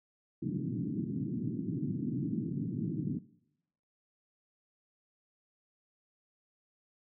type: band-pass noise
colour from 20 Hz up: pink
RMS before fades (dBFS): -35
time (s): 0.42-3.19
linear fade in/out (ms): 10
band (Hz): 120 to 320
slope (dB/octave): 48
effects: noise-tail reverb RT60 0.8 s tail -20 dB re dry